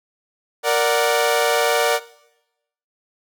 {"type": "chord", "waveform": "sawtooth", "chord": "Bb augmented", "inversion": "none", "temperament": "equal", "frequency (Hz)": [466.2, 587.3, 740], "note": ["Bb4", "D5", "F#5"], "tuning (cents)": [0, 0, 0], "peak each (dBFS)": [-16, -16, -18], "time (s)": [0.63, 2], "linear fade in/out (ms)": 50, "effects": ["noise-tail reverb RT60 0.9 s tail -19 dB re dry"]}